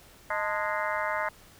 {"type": "harmonic tone with a mistuned harmonic", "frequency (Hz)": 207.7, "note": "G#3", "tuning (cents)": 0, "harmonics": [3, 4, 5, 6, 7, 8, 9, 10], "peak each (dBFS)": [-33, -34, -35, -36, -36, -37, -38, -38], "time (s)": [0.3, 1.29], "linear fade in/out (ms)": 5, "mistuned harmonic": 4, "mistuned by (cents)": 110, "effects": ["pink hiss -54 dBFS RMS until 1.59 s"]}